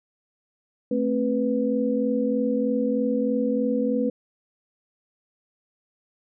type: tone cluster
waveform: sine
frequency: 222 / 265.2 / 493.3 Hz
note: A3 / C4 / B4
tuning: +16 / +23 / -2 cents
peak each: -25 dBFS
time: 0.91-4.1 s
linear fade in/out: 5 ms
effects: none